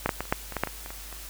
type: clicks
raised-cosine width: 0.5 ms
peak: -8 / -9 / -14 / -28 / -7 / -22 / -13 / -8 / -17 / -24 / -23 / -26 dBFS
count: 12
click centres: 0.06 / 0.092 / 0.206 / 0.254 / 0.325 / 0.523 / 0.567 / 0.636 / 0.673 / 0.861 / 0.905 / 1.127 s
effects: added 50 Hz sine -43 dBFS peak until 1.29 s + white hiss -43 dBFS RMS until 1.29 s